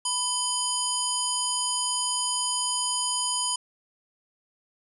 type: harmonic tone with a mistuned harmonic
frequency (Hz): 984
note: B5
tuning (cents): -7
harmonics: 1 / 3 / 5 / 7 / 9 / 10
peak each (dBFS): -32 / -32 / -32 / -32 / -32 / -32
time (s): 0.05-3.56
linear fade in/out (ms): 5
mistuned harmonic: 3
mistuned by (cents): +68
effects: none